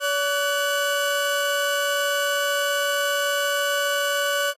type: tone pair together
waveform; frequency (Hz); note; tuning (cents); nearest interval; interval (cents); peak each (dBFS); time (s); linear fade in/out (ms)
30% pulse; 570.2 / 1491; C#5 / F#6; +49 / +13; octave + perfect fourth; 1664; -21; 0-4.54; 50
effects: AAC 48 kbps